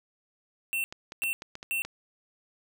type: tone bursts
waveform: square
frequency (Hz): 2700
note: E7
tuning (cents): +41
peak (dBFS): -28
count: 3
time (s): 0.73-1.82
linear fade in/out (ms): 0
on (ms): 110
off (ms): 380
type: clicks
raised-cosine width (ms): 0.2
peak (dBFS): -22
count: 7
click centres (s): 0.925 / 1.121 / 1.236 / 1.421 / 1.554 / 1.629 / 1.85
effects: none